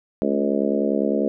harmonic tone with a mistuned harmonic, 70 Hz, C#2, 18 cents sharp, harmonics 3 / 4 / 5 / 6 / 7 / 8 / 9, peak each -24 / -25 / -26 / -27 / -27 / -28 / -29 dBFS, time 0.22-1.28 s, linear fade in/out 0 ms, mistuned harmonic 3, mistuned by +21 cents, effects none

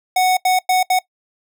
square tone bursts at uneven times, 740 Hz, F#5, in tune, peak -13 dBFS, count 4, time 0.16-0.37 / 0.45-0.59 / 0.69-0.83 / 0.9-0.99 s, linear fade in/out 5 ms, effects noise-tail reverb RT60 0.1 s tail -20 dB re dry

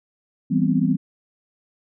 sine chord, C major seventh, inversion first, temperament equal, 164.81 / 196 / 246.9 / 261.6 Hz, E3 / G3 / B3 / C4, 0 / 0 / 0 / 0 cents, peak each -22 dBFS, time 0.5-0.97 s, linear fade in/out 20 ms, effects none

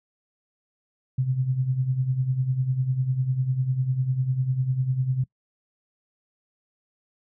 sine tone with tremolo, 129.8 Hz, C3, 13 cents flat, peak -18 dBFS, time 1.18-5.24 s, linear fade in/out 5 ms, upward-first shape triangle, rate 10 Hz, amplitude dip 75%, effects noise-tail reverb RT60 0.1 s tail -22 dB re dry

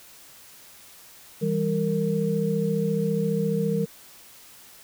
sine tone cluster, 163.4 / 198 / 460 Hz, E3 / G3 / A#4, -15 / +18 / -23 cents, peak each -26 dBFS, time 1.41-3.86 s, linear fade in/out 20 ms, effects white hiss -49 dBFS RMS until 4.83 s

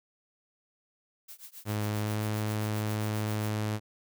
blue noise with tremolo, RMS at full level -44 dBFS, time 1.28-3.51 s, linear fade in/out 10 ms, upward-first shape triangle, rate 7.5 Hz, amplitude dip 100%
sawtooth tone with pitch glide, 105.6 to 106.83 Hz, G#2 to G#2, +29 to +49 cents, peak -25 dBFS, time 1.65-3.8 s, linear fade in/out 50 ms, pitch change +20 cents, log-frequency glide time 1.99-2.15 s
effects none

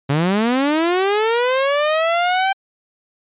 sawtooth linear sweep, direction up, 134.2 to 784 Hz, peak -11 dBFS, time 0.09-2.53 s, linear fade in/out 10 ms, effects resampled to 8000 Hz

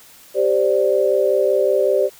sine chord, G suspended fourth, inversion none, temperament just, 392 / 522.7 / 588 Hz, G4 / C5 / D5, 0 / -2 / +2 cents, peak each -18 dBFS, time 0.34-2.1 s, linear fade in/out 50 ms, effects white hiss -46 dBFS RMS until 2.19 s

